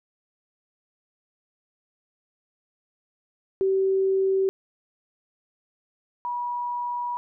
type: tone pair in turn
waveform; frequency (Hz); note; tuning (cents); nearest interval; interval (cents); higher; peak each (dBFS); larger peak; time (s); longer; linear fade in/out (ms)
sine; 384.4 / 968.6; G4 / B5; -34 / -34; octave + major third; 1600; second; -19 / -26; first; 3.61-4.49 / 6.25-7.17; second; 0
effects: none